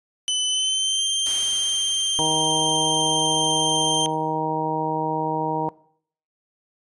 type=tone with pitch glide; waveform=sawtooth; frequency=3019 to 3158 Hz; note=F#7 to G7; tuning=+34 to +12 cents; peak=-17 dBFS; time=0.28-4.06 s; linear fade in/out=0 ms; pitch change=+78 cents; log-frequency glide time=0.47-1.06 s
type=noise with exponential decay; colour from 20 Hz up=white; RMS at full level=-32 dBFS; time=1.26-3.89 s; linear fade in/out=2 ms; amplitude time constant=570 ms
type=harmonic tone; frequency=157.1 Hz; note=D#3; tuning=17 cents sharp; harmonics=1 / 2 / 3 / 4 / 5 / 6; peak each=-31 / -29 / -29 / -33 / -29 / -25 dBFS; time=2.19-5.69 s; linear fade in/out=0 ms
effects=noise-tail reverb RT60 0.6 s tail -21 dB re dry + resampled to 24000 Hz